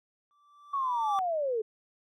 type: tone with exponential growth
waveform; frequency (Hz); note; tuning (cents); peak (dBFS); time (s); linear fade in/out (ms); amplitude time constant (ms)
triangle; 1166; D6; -13; -25; 0.31-1.19; 0; 190
type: linear sweep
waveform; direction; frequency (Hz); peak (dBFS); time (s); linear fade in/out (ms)
sine; down; 1135 to 420; -27; 0.73-1.62; 10
effects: none